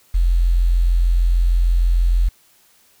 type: tone with quantisation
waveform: sine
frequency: 43.26 Hz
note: F1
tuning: 16 cents flat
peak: -12 dBFS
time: 0.14-2.29 s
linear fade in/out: 10 ms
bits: 7
effects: white hiss -55 dBFS RMS until 3 s